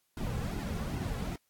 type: noise with flanger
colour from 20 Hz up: brown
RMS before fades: -35 dBFS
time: 0.17-1.36 s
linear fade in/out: 2 ms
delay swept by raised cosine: 1.7 to 3.3 ms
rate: 2.5 Hz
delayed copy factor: -0.75
effects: white hiss -75 dBFS RMS until 1.49 s + AAC 64 kbps